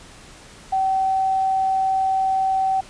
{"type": "tone", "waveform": "sine", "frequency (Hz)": 766, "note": "G5", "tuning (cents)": -40, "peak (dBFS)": -17, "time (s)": [0.72, 2.81], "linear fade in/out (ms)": 10, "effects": ["pink hiss -44 dBFS RMS until 2.89 s", "resampled to 22050 Hz"]}